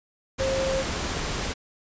sine tone in noise, 533 Hz, C5, 32 cents sharp, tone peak -24 dBFS, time 0.39-0.83 s, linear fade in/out 20 ms, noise pink, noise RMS -29 dBFS, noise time 0.38-1.54 s, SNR +2 dB, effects resampled to 16000 Hz

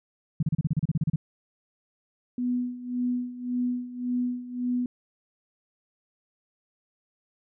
sine tone bursts, 155.4 Hz, D#3, 2 cents flat, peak -20 dBFS, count 13, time 0.4-1.16 s, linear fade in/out 5 ms, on 28 ms, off 33 ms
sine tone with tremolo, 246.9 Hz, B3, in tune, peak -23 dBFS, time 2.38-4.86 s, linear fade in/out 2 ms, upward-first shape sine, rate 1.8 Hz, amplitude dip 80%
effects none

